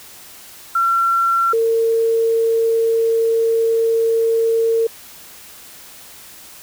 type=tone pair in turn; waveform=sine; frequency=1360 / 454.7 Hz; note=F6 / A#4; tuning=-46 / -43 cents; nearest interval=octave + perfect fifth; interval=1897 cents; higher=first; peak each=-13 dBFS; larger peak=neither; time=0.75-1.53 / 1.53-4.87 s; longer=second; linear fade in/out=5 ms; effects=white hiss -40 dBFS RMS until 6.62 s